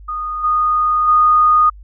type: tone with level steps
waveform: sine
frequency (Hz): 1233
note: D#6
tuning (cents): -16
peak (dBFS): -20 / -12 / -8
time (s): 0.08-1.7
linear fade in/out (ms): 10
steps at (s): 0.43 / 1.07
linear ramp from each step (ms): 20
effects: added 50 Hz sine -35 dBFS peak until 1.83 s